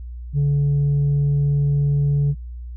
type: tone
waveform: sine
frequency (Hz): 143.1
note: D3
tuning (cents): -45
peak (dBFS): -13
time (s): 0.33-2.35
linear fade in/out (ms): 50
effects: tanh soft clip ceiling -14 dBFS + added 60 Hz sine -30 dBFS peak until 2.76 s